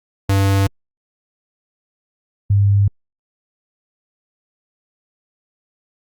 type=tone pair in turn; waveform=square / sine; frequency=98 / 100.41 Hz; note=G2 / G2; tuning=0 / +42 cents; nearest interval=unison; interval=42 cents; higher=second; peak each=-13 / -10 dBFS; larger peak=second; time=0.29-0.67 / 2.5-2.88 s; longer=neither; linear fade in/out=5 ms; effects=Opus 48 kbps